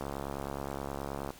click train, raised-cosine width 1 ms, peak -22 dBFS, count 91, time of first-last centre 0.01-1.305 s, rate 69.5 Hz, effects pink hiss -52 dBFS RMS until 1.39 s + MP3 96 kbps

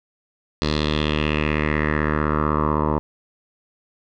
10% pulse tone with low-pass filter sweep, 75.9 Hz, D#2, 42 cents flat, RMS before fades -21 dBFS, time 0.62-2.99 s, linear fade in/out 0 ms, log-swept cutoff 4400 to 880 Hz, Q 3.8, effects none

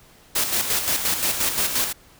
white noise with tremolo, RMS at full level -21 dBFS, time 0.35-1.93 s, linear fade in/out 10 ms, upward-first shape square, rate 5.7 Hz, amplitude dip 50%, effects pink hiss -52 dBFS RMS until 2.19 s

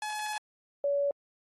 sawtooth / sine tone pair in turn, 850 / 567.3 Hz, G#5 / C#5, +40 / +40 cents, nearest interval perfect fifth, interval 700 cents, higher first, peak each -29 / -25 dBFS, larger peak second, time 0.02-0.38 / 0.84-1.11 s, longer first, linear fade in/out 2 ms, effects AAC 32 kbps

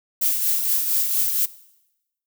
violet noise with tremolo, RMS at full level -19 dBFS, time 0.21-1.46 s, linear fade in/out 10 ms, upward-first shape triangle, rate 4.3 Hz, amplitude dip 50%, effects noise-tail reverb RT60 0.9 s tail -19 dB re dry

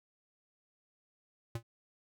square tone with exponential decay, 115.8 Hz, A#2, 11 cents flat, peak -33 dBFS, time 1.55-1.63 s, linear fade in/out 5 ms, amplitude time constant 17 ms, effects none

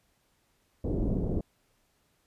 pink low-pass noise, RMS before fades -29 dBFS, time 0.84-1.41 s, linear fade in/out 5 ms, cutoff 480 Hz, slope 24 dB/octave, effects pink hiss -71 dBFS RMS until 2.26 s + resampled to 32000 Hz

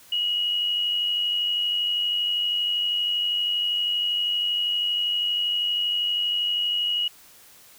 sine tone with amplitude modulation, 2900 Hz, F#7, 35 cents flat, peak -20 dBFS, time 0.12-7.08 s, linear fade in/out 5 ms, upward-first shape sine, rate 92.6 Hz, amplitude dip 35%, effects white hiss -51 dBFS RMS until 7.78 s

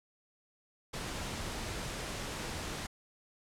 pink noise, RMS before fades -39 dBFS, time 0.93-2.87 s, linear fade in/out 10 ms, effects low-pass 9000 Hz 12 dB/octave

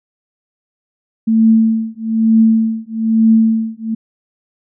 sine tone with tremolo, 223.2 Hz, A3, 25 cents sharp, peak -5 dBFS, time 1.27-3.95 s, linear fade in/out 10 ms, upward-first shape triangle, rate 1.1 Hz, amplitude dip 100%, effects none

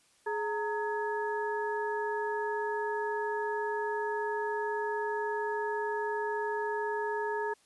harmonic tone with a mistuned harmonic, 421.4 Hz, G#4, 25 cents sharp, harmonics 1 / 2 / 3 / 4, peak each -33 / -34 / -48 / -38 dBFS, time 0.26-7.54 s, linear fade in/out 10 ms, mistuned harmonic 2, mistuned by +150 cents, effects white hiss -66 dBFS RMS until 7.65 s + resampled to 24000 Hz

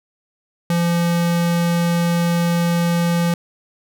square tone, 171.2 Hz, F3, 34 cents flat, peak -16 dBFS, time 0.7-3.34 s, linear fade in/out 2 ms, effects none

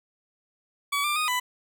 20% pulse tone with pitch steps, 1138 / 1188 / 1240 / 996 Hz, C#6 / D6 / D#6 / B5, +45 / +20 / -6 / +14 cents, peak -19 dBFS, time 0.92-1.4 s, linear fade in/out 10 ms, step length 120 ms, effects 10-bit

